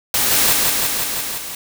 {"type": "noise with echo", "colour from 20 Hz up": "white", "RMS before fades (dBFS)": -17, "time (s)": [0.14, 0.53], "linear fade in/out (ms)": 2, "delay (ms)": 170, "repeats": 6, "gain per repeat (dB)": -2, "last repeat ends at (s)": 1.55, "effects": []}